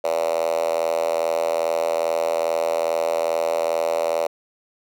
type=tone with high-pass filter; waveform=5% pulse; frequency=82.41 Hz; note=E2; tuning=in tune; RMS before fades=-22 dBFS; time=0.04-4.27 s; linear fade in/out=5 ms; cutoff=560 Hz; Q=6.5; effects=none